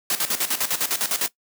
white noise with tremolo, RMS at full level -22 dBFS, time 0.1-1.28 s, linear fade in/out 2 ms, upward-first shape square, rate 9.9 Hz, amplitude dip 75%, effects noise-tail reverb RT60 0.1 s tail -18 dB re dry + high-pass 200 Hz 12 dB/octave

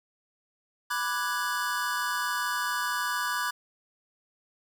square chord, G# half-diminished seventh, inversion first, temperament equal, 987.8 / 1174.7 / 1480 / 1661.2 Hz, B5 / D6 / F#6 / G#6, 0 / 0 / 0 / 0 cents, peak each -34 dBFS, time 0.9-3.51 s, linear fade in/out 10 ms, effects none

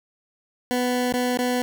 20% pulse tone with dropouts, 248.2 Hz, B3, 9 cents sharp, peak -16 dBFS, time 0.71-1.62 s, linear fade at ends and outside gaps 0 ms, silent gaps 1.125-1.138 / 1.373-1.389 s, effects none

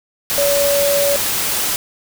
sine tone in noise, 568 Hz, C#5, 42 cents sharp, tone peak -14 dBFS, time 0.38-1.16 s, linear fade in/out 0 ms, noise white, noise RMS -19 dBFS, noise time 0.3-1.76 s, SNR +2 dB, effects none

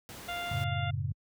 pink noise, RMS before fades -45 dBFS, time 0.09-0.64 s, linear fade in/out 0 ms
harmonic tone, 698.5 Hz, F5, in tune, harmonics 1 / 2 / 3 / 4 / 5, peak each -37 / -40 / -42 / -43 / -44 dBFS, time 0.28-0.91 s, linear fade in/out 10 ms
sine chord, F# minor, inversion none, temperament just, 92.5 / 111 / 138.75 Hz, F#2 / A2 / C#3, 0 / +16 / +2 cents, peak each -34 dBFS, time 0.51-1.12 s, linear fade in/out 5 ms
effects high-pass 60 Hz 12 dB/octave

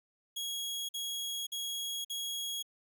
sawtooth tone bursts, 3313 Hz, G#7, 5 cents flat, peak -32 dBFS, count 4, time 0.36-2.627 s, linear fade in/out 10 ms, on 530 ms, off 49 ms, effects none

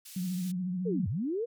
white band-pass noise, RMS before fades -48 dBFS, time 0.05-0.52 s, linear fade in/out 10 ms, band 2800 to 14000 Hz, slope 12 dB/octave
sine tone with vibrato, 182 Hz, F#3, 28 cents flat, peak -30 dBFS, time 0.16-1.06 s, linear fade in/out 5 ms, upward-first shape triangle, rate 14 Hz, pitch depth 73 cents each way
sine linear two-way sweep, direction down then up, 492.4 to 82.1 to 492.4 Hz, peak -29 dBFS, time 0.85-1.46 s, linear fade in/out 20 ms, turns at 1.08 s
effects none

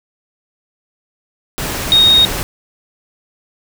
sine tone in noise, 3729 Hz, A#7, in tune, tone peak -6 dBFS, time 1.92-2.25 s, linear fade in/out 0 ms, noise pink, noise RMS -21 dBFS, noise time 1.58-2.43 s, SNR +12 dB, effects none

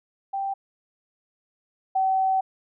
sine tone pair in turn, 784 / 763 Hz, G5 / G5, 0 / -47 cents, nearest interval unison, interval 47 cents, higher first, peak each -25 / -19 dBFS, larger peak second, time 0.33-0.54 / 1.95-2.41 s, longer second, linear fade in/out 10 ms, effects none

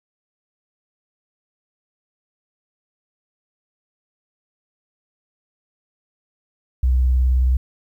sine tone with vibrato, 63.5 Hz, B1, 49 cents sharp, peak -12 dBFS, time 6.83-7.57 s, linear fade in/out 5 ms, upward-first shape sine, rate 19 Hz, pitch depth 50 cents each way, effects tanh soft clip ceiling -10 dBFS + 9-bit

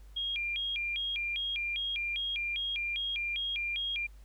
sine tone with vibrato, 2794 Hz, F7, in tune, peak -31 dBFS, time 0.16-4.07 s, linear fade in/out 10 ms, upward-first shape square, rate 2.5 Hz, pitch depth 270 cents each way, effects added 50 Hz sine -49 dBFS peak until 4.24 s + pink hiss -66 dBFS RMS until 4.24 s

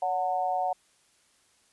sine tone with amplitude modulation, 735 Hz, F#5, 12 cents flat, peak -21 dBFS, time 0.02-0.73 s, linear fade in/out 5 ms, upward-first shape sine, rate 170 Hz, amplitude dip 90%, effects white hiss -65 dBFS RMS until 1.72 s + resampled to 24000 Hz

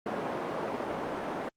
white band-pass noise, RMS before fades -34 dBFS, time 0.06-1.49 s, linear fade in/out 2 ms, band 210 to 780 Hz, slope 12 dB/octave, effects Opus 24 kbps

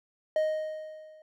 triangle tone with level ramp, 622.3 Hz, D#5, in tune, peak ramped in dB -20 to -49 dBFS, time 0.36-1.22 s, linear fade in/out 2 ms, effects none

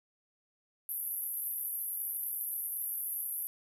pink band-pass noise, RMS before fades -37 dBFS, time 0.89-3.47 s, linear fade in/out 0 ms, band 11000 to 13000 Hz, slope 96 dB/octave, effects none

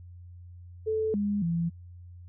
sine tone with pitch steps, 437.2 / 204.5 / 168.4 Hz, A4 / G#3 / E3, -11 / -26 / +37 cents, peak -25 dBFS, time 0.86-1.7 s, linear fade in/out 20 ms, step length 280 ms, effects added 88 Hz sine -44 dBFS peak until 2.28 s

